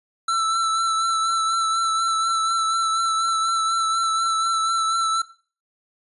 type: tone with vibrato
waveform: square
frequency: 1331 Hz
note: E6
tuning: 16 cents sharp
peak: -20 dBFS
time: 0.28-5.22 s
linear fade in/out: 5 ms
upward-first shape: sine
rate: 4.1 Hz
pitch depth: 22 cents each way
effects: noise-tail reverb RT60 0.4 s tail -18 dB re dry + resampled to 24000 Hz